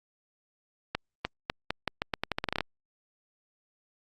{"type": "accelerating click train", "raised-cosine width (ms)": 0.3, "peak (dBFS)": -12, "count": 16, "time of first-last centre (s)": [0.95, 2.607], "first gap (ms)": 300, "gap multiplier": 0.83, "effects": ["Opus 48 kbps"]}